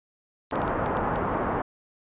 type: clicks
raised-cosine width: 0.2 ms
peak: -21 dBFS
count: 7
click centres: 0.512 / 0.557 / 0.618 / 0.679 / 0.861 / 0.97 / 1.159 s
type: low-pass noise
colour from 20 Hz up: white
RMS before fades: -27 dBFS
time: 0.52-1.62 s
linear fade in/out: 5 ms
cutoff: 1200 Hz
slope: 24 dB/octave
effects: resampled to 8000 Hz